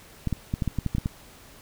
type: clicks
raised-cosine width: 5 ms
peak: -13 dBFS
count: 10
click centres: 0.273 / 0.327 / 0.539 / 0.622 / 0.677 / 0.787 / 0.863 / 0.95 / 0.983 / 1.059 s
effects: pink hiss -50 dBFS RMS until 1.61 s